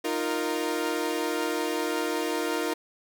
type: chord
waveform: sawtooth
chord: Eb suspended second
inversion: none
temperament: equal with one note detuned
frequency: 309 / 349.2 / 466.2 Hz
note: Eb4 / F4 / Bb4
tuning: -12 / 0 / 0 cents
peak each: -27 dBFS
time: 0.04-2.74 s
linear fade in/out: 10 ms
effects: none